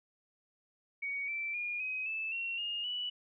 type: tone with pitch steps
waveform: sine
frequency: 2244 / 2334 / 2427 / 2525 / 2626 / 2731 / 2840 / 2954 Hz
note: C#7 / D7 / D#7 / D#7 / E7 / F7 / F7 / F#7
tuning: +21 / -11 / -44 / +25 / -7 / -39 / +28 / -3 cents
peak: -34 dBFS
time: 1.02-3.1 s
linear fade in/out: 10 ms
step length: 260 ms
effects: none